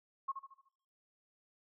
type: tone with echo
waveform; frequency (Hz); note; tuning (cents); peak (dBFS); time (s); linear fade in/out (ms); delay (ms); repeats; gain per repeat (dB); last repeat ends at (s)
sine; 1082; C#6; -42; -33; 0.28-0.32; 10; 74; 5; -7; 0.69
effects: noise-tail reverb RT60 0.8 s tail -23 dB re dry